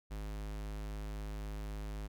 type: tone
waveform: square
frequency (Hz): 51.91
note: G#1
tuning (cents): 0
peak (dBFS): -40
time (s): 0.1-2.08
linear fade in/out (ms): 20
effects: none